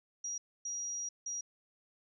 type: tone bursts at uneven times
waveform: sine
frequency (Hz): 5740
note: F8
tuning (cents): +47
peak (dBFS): -36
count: 3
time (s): 0.24-0.38 / 0.65-1.09 / 1.26-1.41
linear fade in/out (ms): 5
effects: none